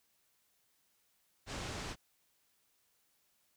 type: low-pass noise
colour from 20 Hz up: pink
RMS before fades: -42 dBFS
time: 1.46-1.96 s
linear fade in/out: 50 ms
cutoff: 7600 Hz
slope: 24 dB/octave
effects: white hiss -75 dBFS RMS until 3.56 s